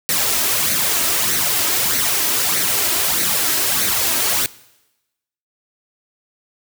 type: noise with flanger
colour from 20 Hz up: white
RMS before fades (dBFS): -18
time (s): 0.09-4.46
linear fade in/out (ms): 0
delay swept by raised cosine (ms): 0.48 to 3.18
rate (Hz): 1.6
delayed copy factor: +0.55
effects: noise-tail reverb RT60 1.0 s tail -21 dB re dry + high-pass 80 Hz 12 dB/octave